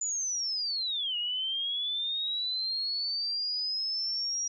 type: linear two-way sweep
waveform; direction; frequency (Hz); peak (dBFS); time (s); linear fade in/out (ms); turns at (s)
sine; down then up; 7040 to 2853 to 5730; -29; 0.01-4.48; 5; 1.17
effects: none